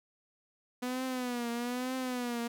sawtooth tone with vibrato, 246.9 Hz, B3, in tune, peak -29 dBFS, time 0.82-2.48 s, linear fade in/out 10 ms, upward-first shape triangle, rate 1.1 Hz, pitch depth 96 cents each way, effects none

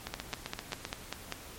two click trains, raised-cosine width 0.2 ms, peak -16 / -18 dBFS, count 7 / 7, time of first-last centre 0.14-1.323 / 0.07-0.851 s, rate 5.07 / 7.68 Hz, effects pink hiss -48 dBFS RMS until 1.58 s + MP3 64 kbps

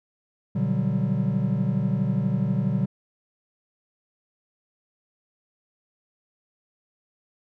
triangle chord, G major seventh, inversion first, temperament just, 122.5 / 147 / 183.75 / 196 Hz, B2 / D3 / F#3 / G3, -14 / +2 / -12 / 0 cents, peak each -25 dBFS, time 0.55-2.86 s, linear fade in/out 10 ms, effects none

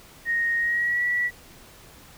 sine tone with pitch glide, 1864.7 to 1945 Hz, A#6 to B6, 0 to -27 cents, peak -21 dBFS, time 0.25-1.31 s, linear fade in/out 50 ms, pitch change +73 cents, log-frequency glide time 0.58-1.04 s, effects pink hiss -49 dBFS RMS until 2.17 s

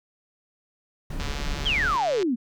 brown noise, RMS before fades -30 dBFS, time 1.1-1.97 s, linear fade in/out 5 ms
click train, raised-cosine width 0.2 ms, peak -17 dBFS, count 149, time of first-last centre 1.2-2.228 s, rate 144 Hz
sine exponential sweep, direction down, 3436 to 220 Hz, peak -21 dBFS, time 1.65-2.36 s, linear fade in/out 20 ms
effects none

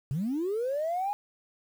sine linear sweep, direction up, 123.47 to 834 Hz, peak -26 dBFS, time 0.11-1.13 s, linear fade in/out 0 ms, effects tanh soft clip ceiling -24 dBFS + 9-bit

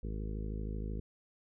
harmonic tone, 53 Hz, G#1, 36 cents sharp, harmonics 1 / 2 / 3 / 4 / 5 / 6 / 7 / 8 / 9, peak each -37 / -44 / -46 / -46 / -52 / -52 / -52 / -52 / -54 dBFS, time 0.03-1 s, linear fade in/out 5 ms, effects none

